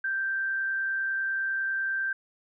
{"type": "tone with amplitude modulation", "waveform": "sine", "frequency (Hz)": 1568, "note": "G6", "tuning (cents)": 0, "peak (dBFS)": -25, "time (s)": [0.04, 2.13], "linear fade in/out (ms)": 5, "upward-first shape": "sine", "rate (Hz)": 130, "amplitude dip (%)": 25, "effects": []}